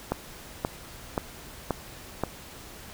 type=click train; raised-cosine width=1 ms; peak=-11 dBFS; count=5; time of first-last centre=0.12-2.236 s; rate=1.89 Hz; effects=pink hiss -45 dBFS RMS until 2.93 s